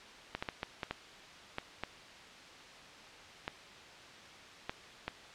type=clicks; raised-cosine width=0.3 ms; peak=-19 dBFS; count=11; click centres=0.35 / 0.425 / 0.488 / 0.631 / 0.832 / 0.91 / 1.584 / 1.836 / 3.479 / 4.695 / 5.08 s; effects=white hiss -52 dBFS RMS until 5.34 s + low-pass 4000 Hz 12 dB/octave